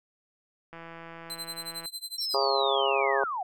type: click train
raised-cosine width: 0.5 ms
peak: -29 dBFS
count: 188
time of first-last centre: 0.73-1.857 s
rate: 166 Hz
type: tone with tremolo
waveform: sawtooth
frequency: 4075 Hz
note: C8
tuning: 47 cents flat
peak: -30 dBFS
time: 1.3-2.37 s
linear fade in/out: 0 ms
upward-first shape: sine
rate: 11 Hz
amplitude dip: 95%
type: linear sweep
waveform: sine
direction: down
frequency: 5570 to 695 Hz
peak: -29 dBFS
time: 2.18-3.43 s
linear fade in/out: 5 ms
type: harmonic tone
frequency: 136.6 Hz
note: C#3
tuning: 25 cents flat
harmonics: 3 / 4 / 5 / 6 / 7 / 8 / 9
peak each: -29 / -30 / -31 / -32 / -32 / -33 / -34 dBFS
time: 2.34-3.24 s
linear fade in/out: 2 ms
effects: none